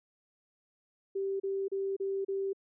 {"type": "tone bursts", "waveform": "sine", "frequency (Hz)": 390.3, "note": "G4", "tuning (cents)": -8, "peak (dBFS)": -30, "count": 5, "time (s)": [1.15, 2.532], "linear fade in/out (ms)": 10, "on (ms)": 250, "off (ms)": 33, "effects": []}